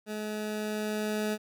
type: tone with level ramp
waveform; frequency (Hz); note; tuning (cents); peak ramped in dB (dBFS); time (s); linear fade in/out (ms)
20% pulse; 212.9; G#3; +43; -29 to -23; 0.06-1.38; 50
effects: none